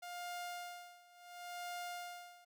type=tone with tremolo; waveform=sawtooth; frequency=706 Hz; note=F5; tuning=19 cents sharp; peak=-38 dBFS; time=0.02-2.45 s; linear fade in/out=10 ms; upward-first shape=sine; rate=0.71 Hz; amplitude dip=90%; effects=none